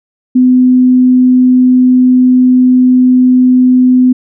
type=tone; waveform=sine; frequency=253 Hz; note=B3; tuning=42 cents sharp; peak=-3 dBFS; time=0.35-4.13 s; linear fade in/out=10 ms; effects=none